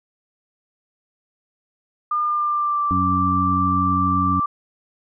sine tone with pitch glide, 1207 to 1172 Hz, D6 to D6, +47 to -4 cents, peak -18 dBFS, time 2.11-4.46 s, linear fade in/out 5 ms, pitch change -51 cents, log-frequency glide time 2.24-2.82 s
harmonic tone, 92.4 Hz, F#2, 2 cents flat, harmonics 1 / 2 / 3, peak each -24 / -24 / -24 dBFS, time 2.91-4.4 s, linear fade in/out 0 ms
effects none

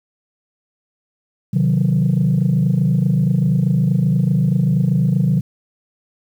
sine chord, C diminished, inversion none, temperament equal with one note detuned, 130.81 / 155.56 / 183.61 Hz, C3 / Eb3 / Gb3, 0 / 0 / -13 cents, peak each -16 dBFS, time 1.53-5.41 s, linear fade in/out 10 ms, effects tanh soft clip ceiling -8 dBFS + 8-bit

